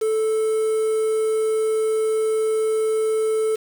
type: tone with quantisation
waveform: triangle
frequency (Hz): 438.1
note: A4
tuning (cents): -7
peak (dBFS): -16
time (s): 0.01-3.56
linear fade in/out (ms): 10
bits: 6
effects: none